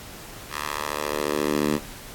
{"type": "tone with high-pass filter sweep", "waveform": "10% pulse", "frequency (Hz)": 74.3, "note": "D2", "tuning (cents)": 21, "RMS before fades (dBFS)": -26, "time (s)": [0.5, 1.8], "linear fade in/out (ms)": 50, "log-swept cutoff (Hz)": [1300, 200], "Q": 1.3, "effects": ["pink hiss -41 dBFS RMS until 2.14 s", "AAC 64 kbps"]}